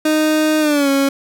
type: tone with pitch glide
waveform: 30% pulse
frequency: 309.4 to 275.6 Hz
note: D#4 to C#4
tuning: -10 to -10 cents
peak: -10 dBFS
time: 0.05-1.09 s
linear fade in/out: 5 ms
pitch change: -200 cents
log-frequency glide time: 0.6-0.89 s
effects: none